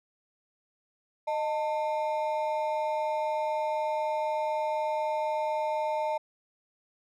triangle ring-modulated tone, 755 Hz, F#5, 35 cents sharp, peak -22 dBFS, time 1.27-6.18 s, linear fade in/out 10 ms, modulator 138 Hz, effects none

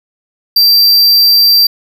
square tone, 4699 Hz, D8, in tune, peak -5 dBFS, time 0.56-1.67 s, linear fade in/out 5 ms, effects none

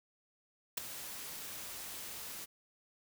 white noise with ADSR envelope, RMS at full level -32 dBFS, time 0.77-2.46 s, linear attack 8 ms, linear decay 7 ms, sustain -13 dB, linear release 21 ms, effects none

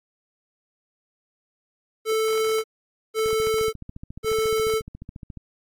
square tone bursts, 440 Hz, A4, in tune, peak -21 dBFS, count 3, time 2.05-4.82 s, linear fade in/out 50 ms, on 590 ms, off 500 ms
click train, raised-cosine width 5 ms, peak -25 dBFS, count 31, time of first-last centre 3.26-5.373 s, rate 14.2 Hz
effects AAC 64 kbps

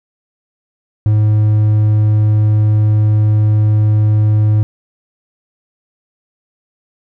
triangle tone, 106.6 Hz, G#2, 46 cents sharp, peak -6 dBFS, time 1.06-4.63 s, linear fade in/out 0 ms, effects none

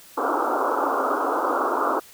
white band-pass noise, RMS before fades -23 dBFS, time 0.17-2 s, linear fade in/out 10 ms, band 260 to 1400 Hz, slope 96 dB/octave, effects white hiss -48 dBFS RMS until 2.13 s

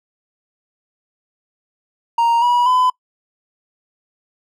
triangle tone with pitch steps, 932.3 / 969.6 / 1008.5 Hz, A#5 / B5 / B5, 0 / -32 / +36 cents, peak -10 dBFS, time 2.18-2.9 s, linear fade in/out 5 ms, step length 240 ms, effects noise-tail reverb RT60 0.1 s tail -24 dB re dry

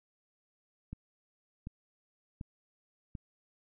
click train, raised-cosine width 5 ms, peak -28 dBFS, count 4, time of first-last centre 0.93-3.152 s, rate 1.35 Hz, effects none

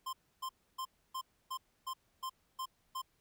square tone bursts, 1046.5 Hz, C6, in tune, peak -38 dBFS, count 9, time 0.06-3.019 s, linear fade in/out 10 ms, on 71 ms, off 290 ms, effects pink hiss -75 dBFS RMS until 3.2 s

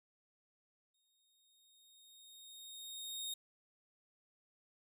sawtooth tone with exponential growth, 3713 Hz, A#7, 8 cents flat, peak -36 dBFS, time 0.94-3.34 s, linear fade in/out 5 ms, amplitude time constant 520 ms, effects none

